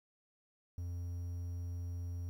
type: tone with quantisation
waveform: triangle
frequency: 87.31 Hz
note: F2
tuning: in tune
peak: -36 dBFS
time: 0.78-2.29 s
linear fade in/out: 0 ms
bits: 11
effects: none